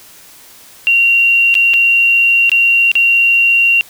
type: tone with dropouts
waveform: sine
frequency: 2757 Hz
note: F7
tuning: 23 cents flat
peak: -7 dBFS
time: 0.87-3.81 s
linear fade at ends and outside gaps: 0 ms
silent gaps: 1.542-1.552 / 1.736-1.74 / 2.495-2.517 / 2.916-2.954 s
effects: white hiss -40 dBFS RMS until 3.89 s